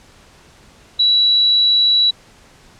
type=tone; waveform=sine; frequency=3922 Hz; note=B7; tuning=13 cents flat; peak=-10 dBFS; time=0.99-2.11 s; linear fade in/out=10 ms; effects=pink hiss -47 dBFS RMS until 2.79 s + low-pass 8000 Hz 12 dB/octave